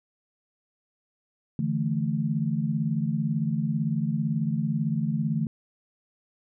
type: chord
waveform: sine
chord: D suspended second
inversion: none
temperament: equal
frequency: 146.83 / 164.81 / 220 Hz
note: D3 / E3 / A3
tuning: 0 / 0 / 0 cents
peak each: -28 dBFS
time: 1.59-5.47 s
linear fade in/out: 2 ms
effects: none